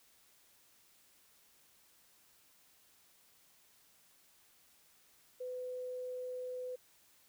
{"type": "tone", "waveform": "sine", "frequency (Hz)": 503, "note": "B4", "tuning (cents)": 32, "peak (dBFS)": -39, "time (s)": [5.4, 6.76], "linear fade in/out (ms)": 10, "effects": ["white hiss -67 dBFS RMS until 7.28 s"]}